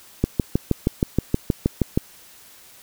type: click train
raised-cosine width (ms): 3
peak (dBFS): -4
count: 12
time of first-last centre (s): 0.24-1.975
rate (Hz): 6.34
effects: white hiss -48 dBFS RMS until 2.82 s